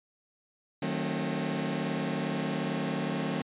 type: chord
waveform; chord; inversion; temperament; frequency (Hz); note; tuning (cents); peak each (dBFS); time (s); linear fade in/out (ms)
sawtooth; D# diminished seventh; none; just; 155.56 / 186.68 / 224 / 268.8; D#3 / F#3 / A3 / C4; 0 / +16 / +31 / +47; -31; 0.82-3.42; 5
effects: resampled to 8000 Hz